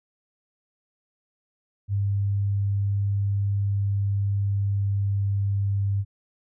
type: tone with pitch glide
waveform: sine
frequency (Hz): 100.1 to 99.52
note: G2 to G2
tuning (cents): +37 to +27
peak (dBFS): -21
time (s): 1.88-6.05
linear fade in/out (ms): 50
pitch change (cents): -10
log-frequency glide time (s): 3.56-5.87
effects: none